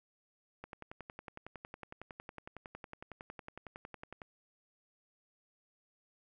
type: click train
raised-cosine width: 0.5 ms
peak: -30 dBFS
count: 40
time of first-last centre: 0.64-4.218 s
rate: 10.9 Hz
effects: none